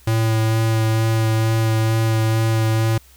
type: tone with vibrato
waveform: square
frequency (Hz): 111.6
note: A2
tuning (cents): +25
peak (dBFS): -16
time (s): 0.07-2.98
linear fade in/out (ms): 5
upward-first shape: sine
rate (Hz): 2.2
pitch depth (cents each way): 12
effects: added 64 Hz sine -49 dBFS peak until 3.16 s + white hiss -51 dBFS RMS until 3.16 s